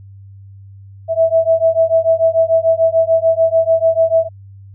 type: beating tone pair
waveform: sine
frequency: 651 / 657.8 Hz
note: E5 / E5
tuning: -22 / -4 cents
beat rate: 6.8 Hz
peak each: -13 dBFS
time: 1.08-4.29 s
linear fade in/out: 50 ms
effects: added 98 Hz sine -35 dBFS peak until 4.74 s